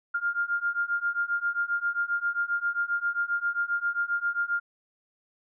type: beating tone pair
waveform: sine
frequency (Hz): 1400 / 1407.5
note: F6 / F6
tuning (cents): +4 / +13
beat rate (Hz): 7.5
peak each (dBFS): -29 / -28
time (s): 0.14-4.6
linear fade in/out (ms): 10
effects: none